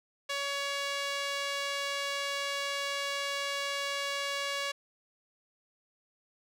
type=tone with band-pass filter; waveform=sawtooth; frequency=562 Hz; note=C#5; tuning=24 cents sharp; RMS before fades=-34 dBFS; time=0.29-4.72 s; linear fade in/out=10 ms; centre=3200 Hz; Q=0.71; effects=none